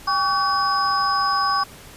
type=tone cluster; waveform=sine; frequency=798 / 1133 / 1521 / 5050 Hz; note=G5 / C#6 / F#6 / D#8; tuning=+31 / +37 / +47 / +25 cents; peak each=-26 / -19 / -28 / -26 dBFS; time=0.07-1.64 s; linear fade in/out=10 ms; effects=pink hiss -43 dBFS RMS until 1.96 s + resampled to 32000 Hz